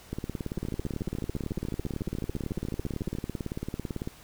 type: two click trains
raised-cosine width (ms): 3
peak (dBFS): -19 / -20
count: 72 / 37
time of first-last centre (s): 0.13-4.074 / 0.58-3.151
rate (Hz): 18 / 14
effects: pink hiss -52 dBFS RMS until 4.23 s